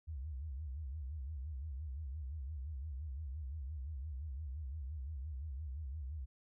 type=tone with vibrato; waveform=sine; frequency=71.5 Hz; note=D2; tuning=46 cents flat; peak=-40 dBFS; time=0.07-6.26 s; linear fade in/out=20 ms; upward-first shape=sine; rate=5.8 Hz; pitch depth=210 cents each way; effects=none